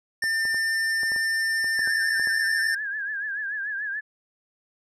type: tone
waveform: square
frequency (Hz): 1797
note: A6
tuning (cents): +36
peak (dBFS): -23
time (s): 0.22-2.75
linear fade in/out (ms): 5
type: clicks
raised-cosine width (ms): 1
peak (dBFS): -26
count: 11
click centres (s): 0.239 / 0.453 / 0.545 / 1.033 / 1.119 / 1.162 / 1.644 / 1.792 / 1.875 / 2.197 / 2.273
type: tone with vibrato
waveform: sine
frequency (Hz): 1661.2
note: G#6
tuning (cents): 0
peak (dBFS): -27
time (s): 1.77-4.01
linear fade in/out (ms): 20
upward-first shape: triangle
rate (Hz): 6.9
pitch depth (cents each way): 110
effects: low-pass 10000 Hz 12 dB/octave